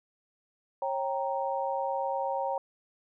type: chord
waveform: sine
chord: G diminished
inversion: second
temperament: equal with one note detuned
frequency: 545.5 / 784 / 932.3 Hz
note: Db5 / G5 / Bb5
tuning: -28 / 0 / 0 cents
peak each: -32 / -33 / -33 dBFS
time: 0.82-2.58 s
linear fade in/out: 2 ms
effects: none